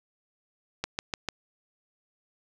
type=click train; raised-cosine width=0.2 ms; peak=-12 dBFS; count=4; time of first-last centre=0.84-1.287 s; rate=6.71 Hz; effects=none